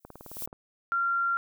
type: noise with exponential growth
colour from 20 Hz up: violet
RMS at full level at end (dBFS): -33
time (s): 0-0.46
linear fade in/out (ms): 5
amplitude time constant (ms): 100
type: click train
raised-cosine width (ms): 1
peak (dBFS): -30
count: 10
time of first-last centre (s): 0.05-0.529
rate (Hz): 18.8
type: tone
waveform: sine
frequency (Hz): 1380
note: F6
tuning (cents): -21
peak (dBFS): -24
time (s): 0.92-1.37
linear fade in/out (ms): 0
effects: none